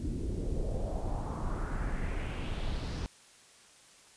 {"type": "noise with low-pass filter sweep", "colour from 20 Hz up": "brown", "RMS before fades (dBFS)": -34, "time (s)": [0, 3.06], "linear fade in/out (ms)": 0, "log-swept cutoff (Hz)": [270, 5600], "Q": 2.6, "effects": ["white hiss -58 dBFS RMS until 4.16 s", "resampled to 22050 Hz"]}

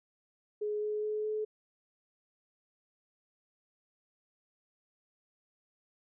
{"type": "tone with pitch steps", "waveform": "sine", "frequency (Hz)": [420.3, 423.2, 426.2, 429.1], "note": ["G#4", "G#4", "G#4", "A4"], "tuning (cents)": [21, 33, 45, -43], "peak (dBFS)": -31, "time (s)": [0.61, 1.45], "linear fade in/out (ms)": 10, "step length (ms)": 210, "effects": []}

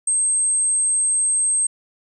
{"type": "tone", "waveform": "sine", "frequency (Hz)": 8372, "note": "C9", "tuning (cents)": 0, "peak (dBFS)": -16, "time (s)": [0.07, 1.67], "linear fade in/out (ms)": 5, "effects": []}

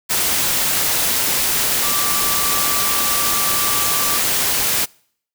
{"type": "tone in noise", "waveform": "sine", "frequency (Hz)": 1167, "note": "D6", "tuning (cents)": -11, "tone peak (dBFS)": -25, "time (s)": [1.82, 4.19], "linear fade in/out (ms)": 20, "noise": "white", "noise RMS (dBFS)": -18, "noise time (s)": [0.09, 4.86], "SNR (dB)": -10, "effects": ["noise-tail reverb RT60 0.6 s tail -26 dB re dry"]}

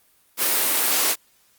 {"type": "high-pass noise", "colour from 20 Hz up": "white", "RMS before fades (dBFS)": -20, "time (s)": [0.37, 1.16], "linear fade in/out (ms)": 50, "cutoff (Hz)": 250, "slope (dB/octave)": 24, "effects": ["white hiss -60 dBFS RMS until 1.58 s", "Opus 32 kbps"]}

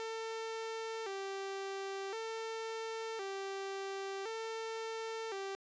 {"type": "tone with vibrato", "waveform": "sawtooth", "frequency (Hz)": 418.4, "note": "G#4", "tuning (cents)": 13, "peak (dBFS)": -35, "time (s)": [0, 5.55], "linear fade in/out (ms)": 0, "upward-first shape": "square", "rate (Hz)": 0.47, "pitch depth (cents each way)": 120, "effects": ["resampled to 16000 Hz"]}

